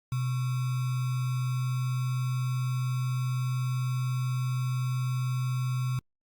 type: tone with sample-and-hold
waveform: sine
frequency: 127.1 Hz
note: C3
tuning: 50 cents flat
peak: -26 dBFS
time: 0.12-5.99 s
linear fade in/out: 2 ms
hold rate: 1225 Hz
effects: Opus 48 kbps